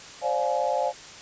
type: chord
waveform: sine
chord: D half-diminished seventh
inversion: third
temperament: just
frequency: 528.6 / 587.3 / 704.8 / 845.8 Hz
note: C5 / D5 / F5 / Ab5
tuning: +18 / 0 / +16 / +31 cents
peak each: -28 dBFS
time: 0.21-0.93 s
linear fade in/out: 50 ms
effects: white hiss -43 dBFS RMS until 1.21 s + resampled to 16000 Hz